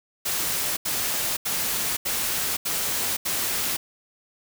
white noise bursts, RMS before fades -26 dBFS, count 6, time 0.25-3.77 s, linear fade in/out 10 ms, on 520 ms, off 80 ms, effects none

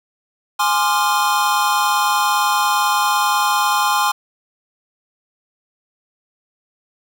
square chord, D half-diminished seventh, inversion second, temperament equal with one note detuned, 830.6 / 1046.5 / 1196.6 / 1396.9 Hz, Ab5 / C6 / D6 / F6, 0 / 0 / +32 / 0 cents, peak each -20 / -19 / -23 / -24 dBFS, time 0.59-4.12 s, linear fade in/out 10 ms, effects none

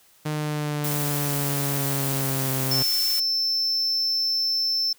sawtooth linear sweep, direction down, 152.6 to 130.81 Hz, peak -21 dBFS, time 0.25-2.83 s, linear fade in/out 10 ms
blue noise, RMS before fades -29 dBFS, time 0.84-3.2 s, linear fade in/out 5 ms
triangle tone, 5320 Hz, E8, 15 cents sharp, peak -20 dBFS, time 2.71-4.93 s, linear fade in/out 5 ms
effects white hiss -57 dBFS RMS until 4.98 s

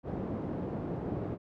pink band-pass noise, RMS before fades -36 dBFS, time 0.03-1.38 s, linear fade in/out 50 ms, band 120 to 510 Hz, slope 12 dB/octave, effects none

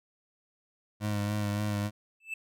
25% pulse tone with vibrato, 103.83 Hz, G#2, in tune, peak -25 dBFS, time 1-1.91 s, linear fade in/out 50 ms, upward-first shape sine, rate 3.5 Hz, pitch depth 27 cents each way
triangle tone with exponential growth, 2637 Hz, E7, in tune, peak -28 dBFS, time 2.2-2.34 s, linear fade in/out 5 ms, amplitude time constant 30 ms
effects none

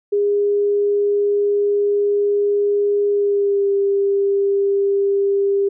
sine tone with pitch glide, 408.1 to 397.9 Hz, G#4 to G4, -30 to +26 cents, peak -14 dBFS, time 0.12-5.69 s, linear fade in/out 10 ms, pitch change -44 cents, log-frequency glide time 3.09-3.71 s, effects none

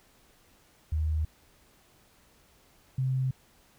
sine tone pair in turn, 77.78 / 130.81 Hz, D#2 / C3, 0 / 0 cents, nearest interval major sixth, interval 900 cents, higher second, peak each -25 dBFS, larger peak neither, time 0.92-1.25 / 2.98-3.31 s, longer neither, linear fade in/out 5 ms, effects pink hiss -62 dBFS RMS until 3.78 s

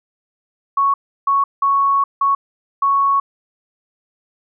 sine tone bursts at uneven times, 1109 Hz, C#6, in tune, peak -12 dBFS, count 5, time 0.77-0.94 / 1.27-1.44 / 1.62-2.04 / 2.21-2.35 / 2.82-3.2 s, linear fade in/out 5 ms, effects none

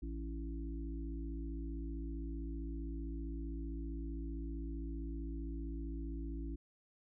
harmonic tone, 55.4 Hz, A1, 13 cents sharp, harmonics 1 / 3 / 5 / 6, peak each -40 / -52 / -47 / -49 dBFS, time 0.02-6.56 s, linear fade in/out 10 ms, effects none

